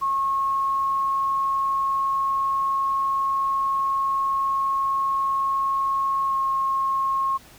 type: tone with pitch glide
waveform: sine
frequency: 1088 to 1079.9 Hz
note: C#6 to C#6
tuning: -33 to -46 cents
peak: -20 dBFS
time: 0.01-7.38 s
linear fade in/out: 20 ms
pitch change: -13 cents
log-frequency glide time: 6.26-6.35 s
effects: pink hiss -49 dBFS RMS until 7.58 s